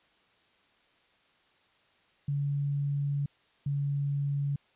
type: tone pair in turn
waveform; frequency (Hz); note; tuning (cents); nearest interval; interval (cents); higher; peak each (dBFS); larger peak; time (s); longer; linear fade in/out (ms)
sine; 142.2 / 141.68; C#3 / C#3; +45 / +38; unison; 7; first; -27; neither; 2.28-3.26 / 3.66-4.56; first; 5
effects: white hiss -66 dBFS RMS until 4.75 s + resampled to 8000 Hz